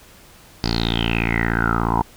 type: tone with low-pass filter sweep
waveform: 10% pulse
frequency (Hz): 57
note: A#1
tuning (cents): -38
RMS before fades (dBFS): -20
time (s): 0.64-2.02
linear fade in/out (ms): 0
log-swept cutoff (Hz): 4900 to 920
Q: 10
effects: pink hiss -47 dBFS RMS until 2.16 s